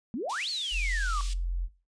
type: exponential two-way sweep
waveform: sine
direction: up then down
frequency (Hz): 204.4 to 4528 to 1118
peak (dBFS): -30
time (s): 0.14-1.21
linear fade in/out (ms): 0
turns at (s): 0.49
type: band-pass noise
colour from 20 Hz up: pink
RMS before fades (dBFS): -43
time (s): 0.29-1.34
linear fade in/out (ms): 10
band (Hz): 2900 to 8800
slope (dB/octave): 24
type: tone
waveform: sine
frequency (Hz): 43.65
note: F1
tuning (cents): 0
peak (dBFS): -27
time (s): 0.71-1.69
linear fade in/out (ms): 50
effects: noise-tail reverb RT60 0.3 s tail -17 dB re dry + resampled to 22050 Hz